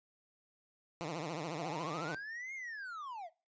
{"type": "tone with vibrato", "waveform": "10% pulse", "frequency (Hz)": 160, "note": "D#3", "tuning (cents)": 49, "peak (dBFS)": -30, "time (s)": [1.01, 2.15], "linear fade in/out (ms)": 0, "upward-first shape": "triangle", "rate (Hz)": 14, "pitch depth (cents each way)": 200}
{"type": "linear two-way sweep", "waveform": "triangle", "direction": "up then down", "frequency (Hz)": [613, 2170, 613], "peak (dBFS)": -40, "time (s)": [1.57, 3.3], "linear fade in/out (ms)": 50, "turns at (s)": 2.54}
{"effects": ["noise-tail reverb RT60 0.3 s tail -20 dB re dry", "resampled to 16000 Hz"]}